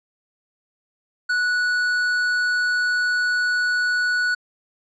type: tone with tanh clipping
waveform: sine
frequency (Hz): 1473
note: F#6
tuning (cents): -8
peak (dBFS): -20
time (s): 1.29-4.35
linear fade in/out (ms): 10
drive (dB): 11
effects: low-pass 7000 Hz 12 dB/octave